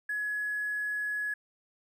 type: tone with hard clipping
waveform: triangle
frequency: 1687 Hz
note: G#6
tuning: 27 cents sharp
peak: -30 dBFS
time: 0.09-1.34 s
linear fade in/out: 5 ms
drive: 3 dB
effects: none